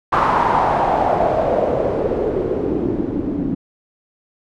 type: noise with low-pass filter sweep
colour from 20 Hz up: white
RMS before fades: -18 dBFS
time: 0.12-3.55 s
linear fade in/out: 10 ms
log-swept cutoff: 1100 to 260 Hz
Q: 4
effects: none